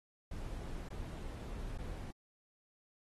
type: noise with dropouts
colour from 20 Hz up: brown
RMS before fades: -43 dBFS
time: 0.31-2.11 s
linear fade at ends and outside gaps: 5 ms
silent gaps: 0.886-0.903 / 1.778-1.784 s
effects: AAC 32 kbps